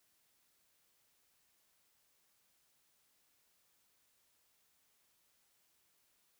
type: silence
effects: white hiss -75 dBFS RMS until 6.39 s